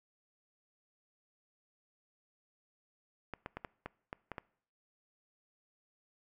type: clicks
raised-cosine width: 0.5 ms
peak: -25 dBFS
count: 8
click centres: 3.337 / 3.461 / 3.57 / 3.648 / 3.86 / 4.129 / 4.317 / 4.382 s
effects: noise-tail reverb RT60 0.6 s tail -23 dB re dry